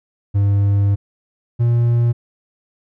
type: tone pair in turn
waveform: triangle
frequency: 100.4 / 118.59 Hz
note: G2 / A#2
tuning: +42 / +30 cents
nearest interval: minor third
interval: 288 cents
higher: second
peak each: -10 dBFS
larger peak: neither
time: 0.34-0.96 / 1.59-2.13 s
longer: first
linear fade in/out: 20 ms
effects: none